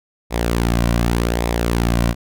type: tone with flanger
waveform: sawtooth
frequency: 58.3 Hz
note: A#1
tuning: 1 cent sharp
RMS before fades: -18 dBFS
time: 0.3-2.15 s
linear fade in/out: 50 ms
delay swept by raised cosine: 0.67 to 2.37 ms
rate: 0.86 Hz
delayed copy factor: -0.5
effects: none